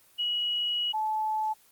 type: tone pair in turn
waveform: sine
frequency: 2914 / 866.3 Hz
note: F#7 / A5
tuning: -27 / -27 cents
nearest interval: octave + major sixth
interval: 2100 cents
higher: first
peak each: -26 dBFS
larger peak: neither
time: 0.18-0.93 / 0.93-1.54 s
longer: first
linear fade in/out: 20 ms
effects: white hiss -60 dBFS RMS until 1.71 s + Opus 24 kbps